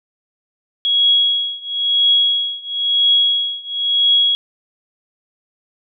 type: tone with tremolo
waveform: sine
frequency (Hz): 3322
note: G#7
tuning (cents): 0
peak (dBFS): -9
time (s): 0.85-4.35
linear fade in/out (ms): 0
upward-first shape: triangle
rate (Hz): 0.99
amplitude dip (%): 95
effects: none